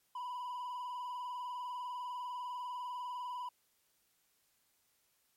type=tone with vibrato; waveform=triangle; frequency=985 Hz; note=B5; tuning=5 cents flat; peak=-37 dBFS; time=0.15-3.49 s; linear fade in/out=5 ms; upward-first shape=triangle; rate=20 Hz; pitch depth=68 cents each way; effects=white hiss -75 dBFS RMS until 5.36 s + MP3 64 kbps